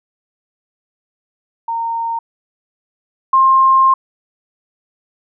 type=tone pair in turn; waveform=sine; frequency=920 / 1060.7 Hz; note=A#5 / C6; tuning=-23 / +23 cents; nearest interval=major second; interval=246 cents; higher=second; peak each=-17 / -7 dBFS; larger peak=second; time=1.68-2.19 / 3.33-3.94 s; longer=second; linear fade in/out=5 ms; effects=none